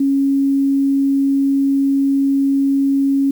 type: tone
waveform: sine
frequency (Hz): 275.2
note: C#4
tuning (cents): -12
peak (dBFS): -12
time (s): 0-3.31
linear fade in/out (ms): 5
effects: 7-bit